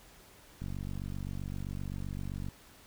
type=click train; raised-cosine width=5 ms; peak=-27 dBFS; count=90; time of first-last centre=0.62-2.486 s; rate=47.7 Hz; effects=pink hiss -57 dBFS RMS until 2.86 s